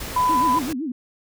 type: noise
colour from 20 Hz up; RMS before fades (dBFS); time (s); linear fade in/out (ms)
pink; -32; 0-0.73; 5
type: tone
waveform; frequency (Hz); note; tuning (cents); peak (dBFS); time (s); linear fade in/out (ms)
sine; 1000; B5; +21; -16; 0.16-0.59; 5
type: tone with vibrato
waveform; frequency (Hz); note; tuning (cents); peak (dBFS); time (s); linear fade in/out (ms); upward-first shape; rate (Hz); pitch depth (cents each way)
sine; 282.6; C#4; +34; -24; 0.29-0.92; 5; sine; 7.8; 260
effects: none